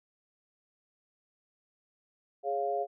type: chord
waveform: sine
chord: Db major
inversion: second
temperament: equal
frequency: 415.3 / 554.4 / 698.5 Hz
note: Ab4 / Db5 / F5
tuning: 0 / 0 / 0 cents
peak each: -34 / -35 / -31 dBFS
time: 2.43-2.87 s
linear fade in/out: 50 ms
effects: none